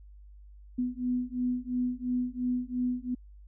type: beating tone pair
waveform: sine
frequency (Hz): 247.2 / 250.1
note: B3 / B3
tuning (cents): +2 / +22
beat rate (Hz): 2.9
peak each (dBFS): -31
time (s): 0.78-3.15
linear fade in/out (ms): 10
effects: added 50 Hz sine -48 dBFS peak until 3.47 s